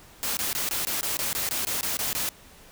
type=noise bursts; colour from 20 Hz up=white; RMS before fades=-28 dBFS; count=13; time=0.23-2.29 s; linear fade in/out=0 ms; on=140 ms; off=20 ms; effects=pink hiss -51 dBFS RMS until 2.71 s